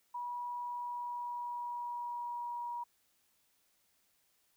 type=tone with pitch glide; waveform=sine; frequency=970 to 956.6 Hz; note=B5 to A#5; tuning=-31 to +44 cents; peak=-37 dBFS; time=0.14-2.84 s; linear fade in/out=10 ms; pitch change=-25 cents; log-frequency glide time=0.57-2.69 s; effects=white hiss -74 dBFS RMS until 4.56 s